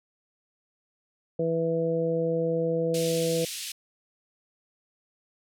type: harmonic tone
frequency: 164.81 Hz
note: E3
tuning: in tune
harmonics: 1 / 2 / 3 / 4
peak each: -30 / -33 / -25 / -37 dBFS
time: 1.39-3.45 s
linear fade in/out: 5 ms
type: band-pass noise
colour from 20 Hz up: pink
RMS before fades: -36 dBFS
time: 2.94-3.72 s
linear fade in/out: 5 ms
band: 2700 to 12000 Hz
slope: 24 dB/octave
effects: none